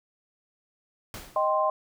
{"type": "noise with exponential decay", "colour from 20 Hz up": "pink", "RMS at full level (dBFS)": -37, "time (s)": [1.14, 1.6], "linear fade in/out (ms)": 1, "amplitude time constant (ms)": 100}
{"type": "chord", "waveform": "sine", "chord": "C minor", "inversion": "first", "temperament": "equal", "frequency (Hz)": [622.3, 784, 1046.5], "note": ["Eb5", "G5", "C6"], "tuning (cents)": [0, 0, 0], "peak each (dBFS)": [-25, -29, -25], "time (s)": [1.36, 1.7], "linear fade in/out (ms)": 2}
{"effects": []}